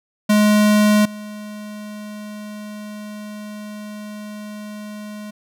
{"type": "tone with level steps", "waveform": "square", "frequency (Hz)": 210, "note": "G#3", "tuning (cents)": 19, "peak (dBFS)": [-12, -31], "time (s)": [0.29, 5.31], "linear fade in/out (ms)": 10, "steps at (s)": 1.05, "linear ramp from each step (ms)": 5, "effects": []}